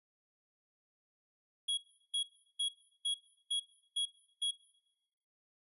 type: tone bursts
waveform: square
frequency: 3322 Hz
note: G#7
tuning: in tune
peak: -32 dBFS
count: 7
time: 1.68-4.512 s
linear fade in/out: 10 ms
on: 96 ms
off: 360 ms
effects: noise-tail reverb RT60 1.0 s tail -20 dB re dry + resampled to 32000 Hz